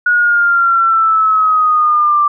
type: exponential sweep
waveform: sine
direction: down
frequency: 1457 to 1174.7 Hz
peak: -8 dBFS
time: 0.06-2.28 s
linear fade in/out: 5 ms
effects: none